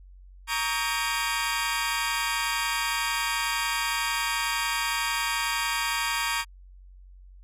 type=tone cluster; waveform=20% pulse; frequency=931 / 1129 / 1262 / 1595 / 2408 Hz; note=A#5 / C#6 / D#6 / G6 / D7; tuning=-2 / +31 / +24 / +30 / +43 cents; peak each=-25 / -27 / -31 / -28 / -28 dBFS; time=0.47-6.45 s; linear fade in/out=50 ms; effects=added 46 Hz sine -46 dBFS peak until 7.43 s + resampled to 32000 Hz